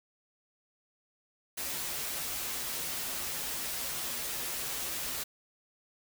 white noise with comb filter, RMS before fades -36 dBFS, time 1.57-5.24 s, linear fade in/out 10 ms, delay 10 ms, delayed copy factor -0.6, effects none

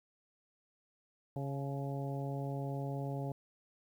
harmonic tone with a mistuned harmonic, 138.59 Hz, C#3, in tune, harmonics 1 / 2 / 3 / 4 / 5 / 6, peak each -37 / -44 / -46 / -46 / -47 / -50 dBFS, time 1.36-3.32 s, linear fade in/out 2 ms, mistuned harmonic 6, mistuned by +34 cents, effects 11-bit

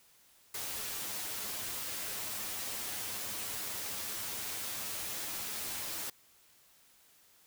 white noise with comb filter, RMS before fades -39 dBFS, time 0.54-6.1 s, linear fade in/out 5 ms, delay 9.5 ms, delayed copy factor +0.6, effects white hiss -64 dBFS RMS until 7.46 s

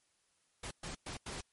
pink noise bursts at uneven times, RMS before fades -43 dBFS, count 4, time 0.63-0.71 / 0.83-0.95 / 1.06-1.17 / 1.26-1.41 s, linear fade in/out 5 ms, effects white hiss -75 dBFS RMS until 1.52 s + MP3 48 kbps

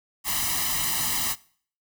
white noise with comb filter, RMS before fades -26 dBFS, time 0.24-1.36 s, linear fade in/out 50 ms, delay 1 ms, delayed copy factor +0.9, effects noise-tail reverb RT60 0.5 s tail -21 dB re dry

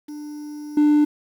triangle tone with level steps, 297.5 Hz, D4, 22 cents sharp, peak -29 / -10 dBFS, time 0.08-1.05 s, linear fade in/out 10 ms, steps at 0.77 s, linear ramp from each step 5 ms, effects tanh soft clip ceiling -6 dBFS + 8-bit

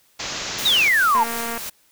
white low-pass noise, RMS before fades -29 dBFS, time 0.19-0.89 s, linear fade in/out 10 ms, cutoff 7000 Hz, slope 96 dB/octave
white noise with tremolo, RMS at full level -29 dBFS, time 0.58-1.7 s, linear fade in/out 10 ms, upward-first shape triangle, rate 2.8 Hz, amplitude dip 40%
sine exponential sweep, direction down, 3958 to 857 Hz, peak -14 dBFS, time 0.65-1.24 s, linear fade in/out 10 ms
click train, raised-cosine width 0.5 ms, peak -15 dBFS, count 100, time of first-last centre 1.15-1.577 s, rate 232 Hz
effects white hiss -59 dBFS RMS until 1.91 s

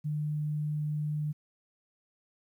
sine tone, 150.4 Hz, D3, 42 cents sharp, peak -29 dBFS, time 0.04-1.33 s, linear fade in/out 20 ms, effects 11-bit

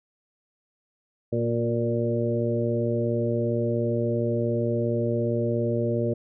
harmonic tone with a mistuned harmonic, 117.2 Hz, A#2, 10 cents sharp, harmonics 1 / 2 / 3 / 4 / 5, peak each -27 / -29 / -29 / -29 / -30 dBFS, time 1.32-6.14 s, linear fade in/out 10 ms, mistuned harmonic 3, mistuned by +22 cents, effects none

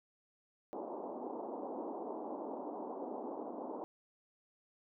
pink band-pass noise, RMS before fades -43 dBFS, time 0.73-3.84 s, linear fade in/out 0 ms, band 240 to 960 Hz, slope 48 dB/octave, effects none

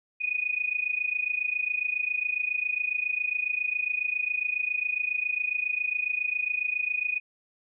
sine tone with amplitude modulation, 2479 Hz, D#7, 7 cents flat, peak -22 dBFS, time 0.2-7.2 s, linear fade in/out 20 ms, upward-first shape sine, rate 27.3 Hz, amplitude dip 85%, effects none

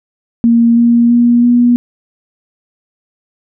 sine tone with pitch steps, 233.1 / 235.9 / 238.8 / 241.7 Hz, A#3 / A#3 / A#3 / B3, 0 / +21 / +42 / -37 cents, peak -5 dBFS, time 0.44-1.76 s, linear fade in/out 0 ms, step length 330 ms, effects none

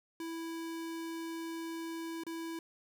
square tone with dropouts, 329.6 Hz, E4, in tune, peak -39 dBFS, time 0.2-2.59 s, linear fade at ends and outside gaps 2 ms, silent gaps 2.236-2.266 s, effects none

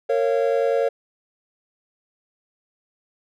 triangle tone cluster, 459.6 / 550 / 690 Hz, A#4 / C#5 / F5, -25 / -14 / -21 cents, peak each -19 / -19 / -25 dBFS, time 0.09-0.89 s, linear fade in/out 10 ms, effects none

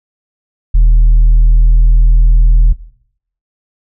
sine tone with tanh clipping, 40.11 Hz, E1, 47 cents flat, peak -4 dBFS, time 0.74-2.73 s, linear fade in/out 10 ms, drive 2 dB, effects noise-tail reverb RT60 0.7 s tail -18 dB re dry

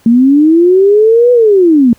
sine linear two-way sweep, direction up then down, 224.3 to 496.2 to 224.3 Hz, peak -3 dBFS, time 0.06-1.93 s, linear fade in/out 2 ms, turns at 1.32 s, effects pink hiss -47 dBFS RMS until 1.98 s + high-pass 60 Hz 12 dB/octave

